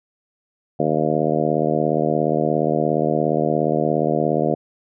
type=harmonic tone; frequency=77.1 Hz; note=D#2; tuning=15 cents flat; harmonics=2 / 3 / 4 / 5 / 6 / 7 / 8 / 9; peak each=-25 / -25 / -25 / -25 / -25 / -25 / -25 / -25 dBFS; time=0.79-4.55 s; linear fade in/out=10 ms; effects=none